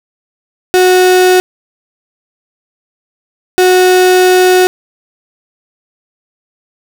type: tone bursts at uneven times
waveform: 35% pulse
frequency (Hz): 367.1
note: F#4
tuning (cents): -14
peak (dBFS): -3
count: 2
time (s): 0.74-1.4 / 3.58-4.67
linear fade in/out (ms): 0
effects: none